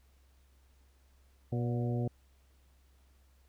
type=harmonic tone with a mistuned harmonic; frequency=120.9 Hz; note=B2; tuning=36 cents flat; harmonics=1 / 2 / 3 / 4 / 5 / 6; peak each=-31 / -37 / -41 / -43 / -45 / -47 dBFS; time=1.52-2.08 s; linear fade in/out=5 ms; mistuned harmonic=5; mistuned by=-62 cents; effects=added 66 Hz sine -62 dBFS peak until 3.48 s + pink hiss -72 dBFS RMS until 3.48 s